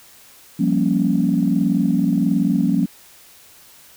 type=chord; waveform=sine; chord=G half-diminished seventh; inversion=third; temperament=equal; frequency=174.61 / 196 / 233.1 / 277.2 Hz; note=F3 / G3 / Bb3 / Db4; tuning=0 / 0 / 0 / 0 cents; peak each=-20 dBFS; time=0.59-2.86 s; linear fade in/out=10 ms; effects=tanh soft clip ceiling -5 dBFS + white hiss -47 dBFS RMS until 3.96 s